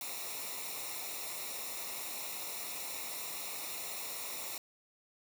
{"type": "noise with comb filter", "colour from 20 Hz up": "white", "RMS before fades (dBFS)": -41, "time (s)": [0.01, 4.58], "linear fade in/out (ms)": 2, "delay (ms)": 0.63, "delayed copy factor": -0.75, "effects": []}